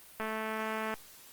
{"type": "click train", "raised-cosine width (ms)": 0.5, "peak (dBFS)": -21, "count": 163, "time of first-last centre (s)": [0.2, 0.94], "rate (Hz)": 219, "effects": ["white hiss -54 dBFS RMS until 1.32 s", "Opus 32 kbps"]}